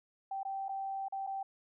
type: tone with dropouts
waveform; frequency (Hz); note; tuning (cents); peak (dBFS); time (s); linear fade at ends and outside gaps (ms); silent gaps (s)
sine; 779; G5; -11; -35; 0.31-1.43; 5; 0.432-0.45 / 0.684-0.691 / 1.084-1.123 / 1.267-1.272
effects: none